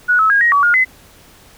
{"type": "tone with pitch steps", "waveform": "sine", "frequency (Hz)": [1463, 1296, 1631, 1885, 1137, 1425, 2034], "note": ["F#6", "E6", "G#6", "A#6", "C#6", "F6", "C7"], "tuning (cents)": [-20, -30, -32, 19, 44, 34, -50], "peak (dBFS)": -9, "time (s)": [0.08, 0.85], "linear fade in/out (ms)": 20, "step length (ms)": 110, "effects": ["pink hiss -45 dBFS RMS until 1.57 s"]}